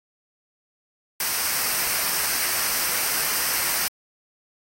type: noise with comb filter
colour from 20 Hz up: white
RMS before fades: -24 dBFS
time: 1.2-3.88 s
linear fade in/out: 2 ms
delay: 0.28 ms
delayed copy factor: -0.5
effects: AAC 48 kbps